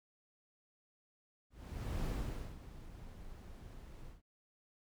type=noise with ADSR envelope; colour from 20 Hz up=brown; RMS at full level=-36 dBFS; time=1.5-4.22 s; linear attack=560 ms; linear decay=500 ms; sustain=-15 dB; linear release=140 ms; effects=none